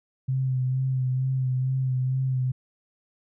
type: tone with vibrato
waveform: sine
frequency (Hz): 130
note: C3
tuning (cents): -11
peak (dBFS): -22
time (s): 0.28-2.52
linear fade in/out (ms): 10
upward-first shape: sine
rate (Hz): 2.2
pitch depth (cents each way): 28
effects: none